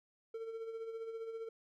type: tone with tremolo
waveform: triangle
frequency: 451.8 Hz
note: A4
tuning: 46 cents sharp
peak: -37 dBFS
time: 0.34-1.49 s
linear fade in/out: 5 ms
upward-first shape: sine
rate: 15 Hz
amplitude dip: 50%
effects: none